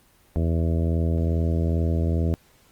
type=harmonic tone; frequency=82.41 Hz; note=E2; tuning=in tune; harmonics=1 / 2 / 3 / 4 / 5 / 6 / 7 / 8; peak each=-21 / -27 / -31 / -33 / -35 / -37 / -38 / -39 dBFS; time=0.36-2.34 s; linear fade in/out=0 ms; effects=pink hiss -58 dBFS RMS until 2.71 s + Opus 24 kbps